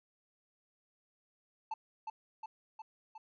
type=tone with echo; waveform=triangle; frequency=880 Hz; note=A5; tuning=in tune; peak=-33 dBFS; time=1.71-1.74 s; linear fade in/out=5 ms; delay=360 ms; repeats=4; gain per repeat=-3 dB; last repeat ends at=3.18 s; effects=resampled to 16000 Hz